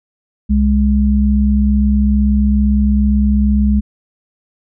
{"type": "tone pair together", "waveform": "sine", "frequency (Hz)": [65.41, 207.7], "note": ["C2", "G#3"], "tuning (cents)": [0, 0], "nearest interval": "octave + minor sixth", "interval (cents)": 2000, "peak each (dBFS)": -12, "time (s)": [0.49, 3.81], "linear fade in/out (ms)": 20, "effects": []}